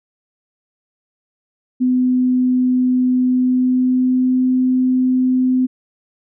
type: tone with pitch glide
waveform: sine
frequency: 252.7 to 255.5 Hz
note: B3 to C4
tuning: +40 to -41 cents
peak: -12 dBFS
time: 1.8-5.67 s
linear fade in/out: 20 ms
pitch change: +19 cents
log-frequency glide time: 3.24-4.48 s
effects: none